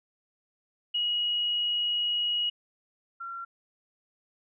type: tone pair in turn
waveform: sine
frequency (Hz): 2900 / 1368.6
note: F#7 / F6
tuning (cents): -35 / -35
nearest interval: octave + minor second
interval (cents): 1300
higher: first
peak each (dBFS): -25 / -35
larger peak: first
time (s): 0.94-2.5 / 3.2-3.45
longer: first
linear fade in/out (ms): 10
effects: none